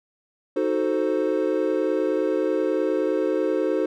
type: chord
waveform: triangle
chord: D# diminished seventh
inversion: none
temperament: equal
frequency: 311.1 / 370 / 440 / 523.3 Hz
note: D#4 / F#4 / A4 / C5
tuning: 0 / 0 / 0 / 0 cents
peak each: -24 dBFS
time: 0.56-3.86 s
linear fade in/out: 5 ms
effects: none